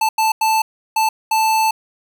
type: tone bursts at uneven times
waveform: square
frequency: 880 Hz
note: A5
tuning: in tune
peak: -14 dBFS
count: 5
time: 0.01-0.09 / 0.18-0.32 / 0.41-0.62 / 0.96-1.09 / 1.31-1.71 s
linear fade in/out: 5 ms
effects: none